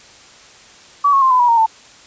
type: tone with pitch steps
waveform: sine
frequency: 1143 / 1096.4 / 1051.8 / 1008.9 / 967.8 / 928.4 / 890.6 Hz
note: D6 / C#6 / C6 / B5 / B5 / A#5 / A5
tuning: -47 / -19 / +9 / +37 / -35 / -7 / +21 cents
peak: -9 dBFS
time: 1.04-1.663 s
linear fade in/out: 10 ms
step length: 89 ms
effects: white hiss -43 dBFS RMS until 2.06 s + resampled to 16000 Hz